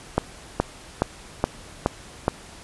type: click train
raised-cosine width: 1 ms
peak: -4 dBFS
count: 6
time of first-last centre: 0.18-2.281 s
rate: 2.38 Hz
effects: pink hiss -44 dBFS RMS until 2.63 s + resampled to 24000 Hz